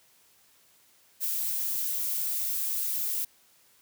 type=noise with ADSR envelope; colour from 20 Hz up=violet; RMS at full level=-28 dBFS; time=1.2-3.25 s; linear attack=41 ms; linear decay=9 ms; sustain=-2 dB; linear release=6 ms; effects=white hiss -62 dBFS RMS until 3.81 s + high-pass 60 Hz 12 dB/octave